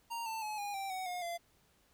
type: tone with pitch steps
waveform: square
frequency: 930 / 890.6 / 852.8 / 816.7 / 782 / 748.9 / 717.1 / 686.7 Hz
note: A#5 / A5 / G#5 / G#5 / G5 / F#5 / F5 / F5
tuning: -4 / +21 / +46 / -29 / -4 / +21 / +46 / -29 cents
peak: -38 dBFS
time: 0.1-1.38 s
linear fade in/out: 20 ms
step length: 160 ms
effects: pink hiss -70 dBFS RMS until 1.93 s